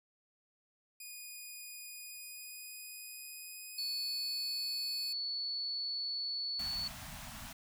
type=tone with pitch glide; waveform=5% pulse; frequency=2468 to 2518 Hz; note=D#7 to D#7; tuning=-15 to +20 cents; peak=-37 dBFS; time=1-5.13 s; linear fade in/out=5 ms; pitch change=+35 cents; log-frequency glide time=1.88-4.65 s
type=tone; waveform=sine; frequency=4435 Hz; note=C#8; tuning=in tune; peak=-35 dBFS; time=3.78-6.88 s; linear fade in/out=5 ms
type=band-stop noise; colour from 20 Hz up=pink; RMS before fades=-47 dBFS; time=6.59-7.53 s; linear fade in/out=5 ms; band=270 to 620 Hz; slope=96 dB/octave
effects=none